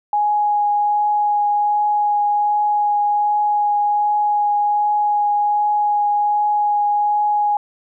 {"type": "tone with vibrato", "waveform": "sine", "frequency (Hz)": 830.6, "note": "G#5", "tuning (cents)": 0, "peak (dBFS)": -14, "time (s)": [0.13, 7.57], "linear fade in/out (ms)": 2, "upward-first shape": "triangle", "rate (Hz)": 1.3, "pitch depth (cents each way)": 10, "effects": []}